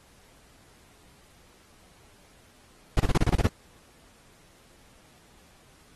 brown noise bursts, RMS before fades -20 dBFS, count 9, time 2.97-3.471 s, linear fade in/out 2 ms, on 29 ms, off 30 ms, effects pink hiss -58 dBFS RMS until 5.95 s + AAC 32 kbps

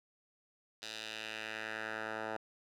10% pulse tone with band-pass filter sweep, 109.6 Hz, A2, 6 cents flat, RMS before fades -42 dBFS, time 0.82-2.37 s, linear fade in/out 5 ms, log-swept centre 4200 to 1000 Hz, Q 1.7, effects none

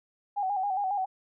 sine tone with vibrato, 784 Hz, G5, in tune, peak -26 dBFS, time 0.36-1.06 s, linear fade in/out 20 ms, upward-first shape square, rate 7.3 Hz, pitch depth 68 cents each way, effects none

